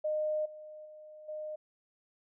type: tone with level steps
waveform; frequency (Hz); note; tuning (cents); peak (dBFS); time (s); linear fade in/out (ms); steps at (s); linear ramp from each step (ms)
sine; 613; D#5; -26; -29 / -45 / -48 / -37; 0.04-1.56; 10; 0.45 / 0.85 / 1.28; 10
effects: none